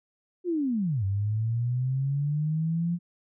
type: linear two-way sweep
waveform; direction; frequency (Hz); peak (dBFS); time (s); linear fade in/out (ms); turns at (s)
sine; down then up; 368 to 95.6 to 174.9; -24; 0.44-2.99; 50; 1.04
effects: none